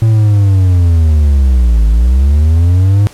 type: linear two-way sweep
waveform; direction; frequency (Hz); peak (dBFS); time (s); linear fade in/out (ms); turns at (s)
triangle; down then up; 113.4 to 52.7 to 104.1; -3; 0.02-3.07; 0; 1.87
effects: pink hiss -37 dBFS RMS until 3.13 s + low-pass 12000 Hz 12 dB/octave